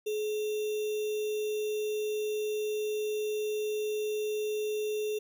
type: tone with sample-and-hold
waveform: sine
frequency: 425.3 Hz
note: G#4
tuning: 41 cents sharp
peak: -29 dBFS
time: 0.06-5.19 s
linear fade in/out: 10 ms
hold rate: 3150 Hz
effects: none